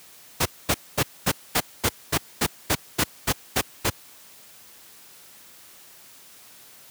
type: noise bursts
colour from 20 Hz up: pink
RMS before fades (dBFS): -20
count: 13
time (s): 0.4-3.901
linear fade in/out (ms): 10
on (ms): 57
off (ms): 230
effects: white hiss -49 dBFS RMS until 6.9 s + high-pass 80 Hz 12 dB/octave